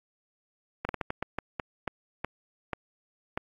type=slowing click train; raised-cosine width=0.5 ms; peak=-15 dBFS; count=12; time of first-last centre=0.85-3.375 s; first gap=40 ms; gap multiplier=1.32; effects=AAC 64 kbps